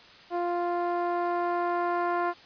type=tone with low-pass filter sweep; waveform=10% pulse; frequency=349.2 Hz; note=F4; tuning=in tune; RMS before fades=-28 dBFS; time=0.3-2.34 s; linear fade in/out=50 ms; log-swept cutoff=700 to 1100 Hz; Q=1.2; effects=white hiss -51 dBFS RMS until 2.45 s + resampled to 11025 Hz